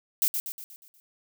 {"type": "noise with echo", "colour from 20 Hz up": "violet", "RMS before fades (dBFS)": -23, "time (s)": [0.22, 0.28], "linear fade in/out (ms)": 0, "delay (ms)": 120, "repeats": 6, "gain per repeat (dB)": -6, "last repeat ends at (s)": 1, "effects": []}